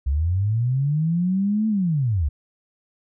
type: linear two-way sweep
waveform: sine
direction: up then down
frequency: 64.4 to 221.5 to 64.4 Hz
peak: -18 dBFS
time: 0.06-2.29 s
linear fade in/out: 10 ms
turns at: 1.68 s
effects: none